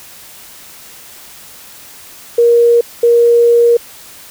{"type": "tone bursts at uneven times", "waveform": "sine", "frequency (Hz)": 471.8, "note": "A#4", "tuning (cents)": 21, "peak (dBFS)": -5, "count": 2, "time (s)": [[2.38, 2.81], [3.03, 3.77]], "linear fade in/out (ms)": 5, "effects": ["white hiss -36 dBFS RMS until 4.3 s"]}